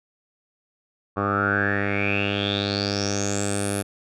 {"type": "tone with low-pass filter sweep", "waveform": "10% pulse", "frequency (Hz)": 100.7, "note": "G2", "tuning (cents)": 47, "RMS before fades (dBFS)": -24, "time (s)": [1.16, 3.83], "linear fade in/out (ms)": 20, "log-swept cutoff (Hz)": [1100, 11000], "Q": 10, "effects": []}